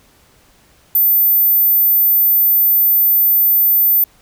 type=tone; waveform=sine; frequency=14080 Hz; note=A9; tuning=in tune; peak=-9 dBFS; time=0.95-4.04 s; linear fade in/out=2 ms; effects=pink hiss -51 dBFS RMS until 4.21 s